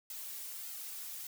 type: noise with flanger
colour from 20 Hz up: blue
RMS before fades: -44 dBFS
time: 0.1-1.27 s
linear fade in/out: 2 ms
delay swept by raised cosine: 1.7 to 4 ms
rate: 1.7 Hz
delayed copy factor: -0.85
effects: none